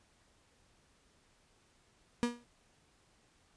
35% pulse tone with exponential decay, 239.5 Hz, A#3, 47 cents sharp, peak -24 dBFS, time 2.23-2.44 s, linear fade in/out 0 ms, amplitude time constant 45 ms, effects pink hiss -69 dBFS RMS until 3.56 s + resampled to 22050 Hz

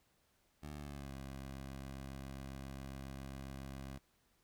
15% pulse tone with pitch glide, 74.3 to 67.35 Hz, D2 to C#2, +21 to -49 cents, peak -39 dBFS, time 0.62-3.99 s, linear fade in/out 20 ms, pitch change -170 cents, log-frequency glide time 0.73-1.14 s, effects pink hiss -75 dBFS RMS until 4.43 s

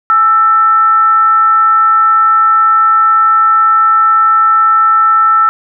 sine tone with frequency modulation, 1324 Hz, E6, 7 cents sharp, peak -5 dBFS, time 0.1-5.49 s, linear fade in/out 0 ms, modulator 485 Hz, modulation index 0.24, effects none

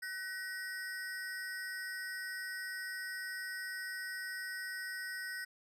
square ring-modulated tone, 1703 Hz, G#6, 43 cents sharp, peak -37 dBFS, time 0.02-5.45 s, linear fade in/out 10 ms, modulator 196 Hz, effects resampled to 32000 Hz

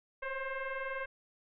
sine tone with frequency modulation, 522 Hz, C5, 4 cents flat, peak -35 dBFS, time 0.22-1.06 s, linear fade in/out 10 ms, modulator 532 Hz, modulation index 3.2, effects none

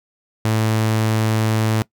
sawtooth tone, 110 Hz, A2, in tune, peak -12 dBFS, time 0.45-1.82 s, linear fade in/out 0 ms, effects noise-tail reverb RT60 0.1 s tail -21 dB re dry

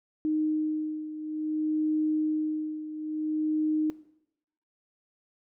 sine beating tone pair, 308.8 / 309.37 Hz, D#4 / D#4, -13 / -10 cents, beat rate 0.57 Hz, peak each -28 / -33 dBFS, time 0.25-3.9 s, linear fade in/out 0 ms, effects noise-tail reverb RT60 0.8 s tail -18 dB re dry

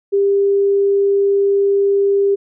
sine tone, 398.3 Hz, G4, 28 cents sharp, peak -11 dBFS, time 0.12-2.36 s, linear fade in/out 20 ms, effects none

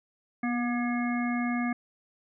harmonic tone with a mistuned harmonic, 240 Hz, B3, 49 cents flat, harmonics 1 / 3 / 5 / 7 / 9, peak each -27 / -36 / -39 / -39 / -37 dBFS, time 0.43-1.73 s, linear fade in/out 5 ms, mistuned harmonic 1, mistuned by +20 cents, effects none

